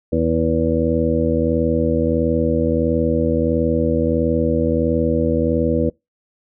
harmonic tone, 81.5 Hz, E2, 19 cents flat, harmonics 1 / 2 / 3 / 4 / 6 / 7, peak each -23 / -24 / -21 / -22 / -20 / -25 dBFS, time 0.12-5.9 s, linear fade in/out 10 ms, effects noise-tail reverb RT60 0.2 s tail -25 dB re dry

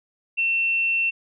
sine tone, 2700 Hz, E7, 41 cents sharp, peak -19 dBFS, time 0.37-1.11 s, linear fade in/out 20 ms, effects none

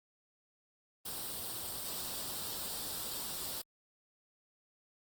white noise with comb filter, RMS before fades -40 dBFS, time 1.05-3.62 s, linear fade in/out 10 ms, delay 0.23 ms, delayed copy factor +0.6, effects Opus 24 kbps

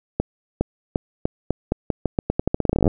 accelerating click train, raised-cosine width 2 ms, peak -5 dBFS, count 25, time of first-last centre 0.2-2.878 s, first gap 410 ms, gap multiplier 0.85, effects none

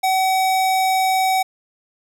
square tone, 757 Hz, F#5, 39 cents sharp, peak -16 dBFS, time 0.03-1.43 s, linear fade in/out 10 ms, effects none

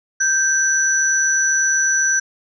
sine tone pair together, 1568 / 5926 Hz, G6 / F#8, 0 / +2 cents, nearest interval octave + major seventh, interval 2302 cents, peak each -17 dBFS, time 0.2-2.2 s, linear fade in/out 10 ms, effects none

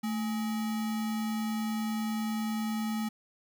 sine tone with sample-and-hold, 220 Hz, A3, in tune, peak -29 dBFS, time 0.03-3.09 s, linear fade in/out 10 ms, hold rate 1050 Hz, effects none

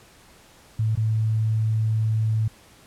sine tone with dropouts, 110 Hz, A2, in tune, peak -19 dBFS, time 0.79-2.48 s, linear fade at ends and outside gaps 5 ms, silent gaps 0.954-0.973 s, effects pink hiss -52 dBFS RMS until 2.86 s + low-pass 12000 Hz 12 dB/octave

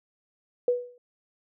sine tone with exponential decay, 490 Hz, B4, 14 cents flat, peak -17 dBFS, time 0.68-0.98 s, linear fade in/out 2 ms, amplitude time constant 65 ms, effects none

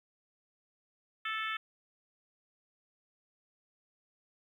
harmonic tone, 438.8 Hz, A4, 5 cents flat, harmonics 3 / 4 / 5 / 6 / 7 / 8, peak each -37 / -39 / -41 / -43 / -44 / -45 dBFS, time 1.25-1.57 s, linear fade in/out 5 ms, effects 11-bit

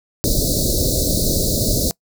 pink band-stop noise, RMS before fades -18 dBFS, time 0.24-1.91 s, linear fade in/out 0 ms, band 640 to 3900 Hz, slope 96 dB/octave, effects noise-tail reverb RT60 0.1 s tail -25 dB re dry

